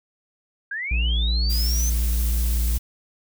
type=linear sweep; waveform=sine; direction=up; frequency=1568 to 6272 Hz; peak=-26 dBFS; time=0.71-1.9 s; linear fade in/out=5 ms
type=tone; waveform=triangle; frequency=58.27 Hz; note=A#1; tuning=in tune; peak=-17 dBFS; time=0.91-2.78 s; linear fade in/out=5 ms
type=noise; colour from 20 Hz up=blue; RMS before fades=-32 dBFS; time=1.49-2.79 s; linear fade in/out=20 ms
effects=none